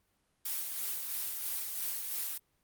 blue noise with tremolo, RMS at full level -35 dBFS, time 0.45-2.38 s, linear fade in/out 5 ms, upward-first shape sine, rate 3 Hz, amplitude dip 35%, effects pink hiss -75 dBFS RMS until 2.63 s + Opus 32 kbps

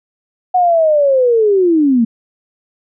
sine linear sweep, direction down, 740 to 220 Hz, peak -8 dBFS, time 0.54-2.05 s, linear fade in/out 10 ms, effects none

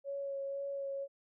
sine tone with vibrato, 554.4 Hz, C#5, in tune, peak -36 dBFS, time 0.04-1.08 s, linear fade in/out 50 ms, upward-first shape sine, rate 2 Hz, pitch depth 14 cents each way, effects none

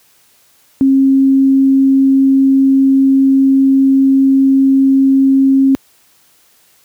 sine tone, 269.5 Hz, C#4, 49 cents flat, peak -6 dBFS, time 0.81-5.75 s, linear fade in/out 0 ms, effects white hiss -51 dBFS RMS until 6.84 s + high-pass 60 Hz 12 dB/octave

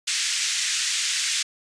white band-pass noise, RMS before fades -25 dBFS, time 0.07-1.43 s, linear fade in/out 10 ms, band 1800 to 7700 Hz, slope 24 dB/octave, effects resampled to 22050 Hz

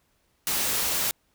white noise, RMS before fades -26 dBFS, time 0.47-1.11 s, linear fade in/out 0 ms, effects pink hiss -69 dBFS RMS until 1.34 s

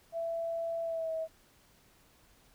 sine tone with pitch glide, 666 to 644.4 Hz, E5 to E5, +18 to -39 cents, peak -32 dBFS, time 0.12-1.28 s, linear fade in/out 50 ms, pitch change -57 cents, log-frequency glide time 0.83-1.12 s, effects pink hiss -64 dBFS RMS until 2.54 s

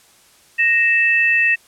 sine tone pair together, 1864.6 / 2637 Hz, A#6 / E7, 0 / 0 cents, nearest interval tritone, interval 600 cents, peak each -15 dBFS, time 0.58-1.56 s, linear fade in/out 20 ms, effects white hiss -51 dBFS RMS until 1.67 s + low-pass 11000 Hz 12 dB/octave

